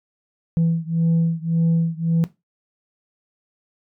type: beating tone pair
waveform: sine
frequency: 164.81 / 166.61 Hz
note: E3 / E3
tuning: 0 / +19 cents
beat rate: 1.8 Hz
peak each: -18 / -19 dBFS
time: 0.57-2.24 s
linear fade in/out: 0 ms
effects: noise-tail reverb RT60 0.2 s tail -17 dB re dry + tanh soft clip ceiling -13 dBFS